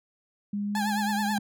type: tone with pitch glide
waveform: sine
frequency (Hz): 204.1 to 208.4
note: G#3 to G#3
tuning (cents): -30 to +6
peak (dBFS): -27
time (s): 0.53-1.39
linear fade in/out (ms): 5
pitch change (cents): +36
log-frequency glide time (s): 0.65-0.85
type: tone with vibrato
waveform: 30% pulse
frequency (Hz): 838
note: G#5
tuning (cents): +15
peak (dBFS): -25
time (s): 0.75-1.38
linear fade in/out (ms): 2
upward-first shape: triangle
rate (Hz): 9.3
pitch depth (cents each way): 110
effects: none